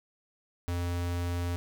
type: tone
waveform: square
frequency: 87.31 Hz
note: F2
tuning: in tune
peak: -30 dBFS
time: 0.68-1.56 s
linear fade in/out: 0 ms
effects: none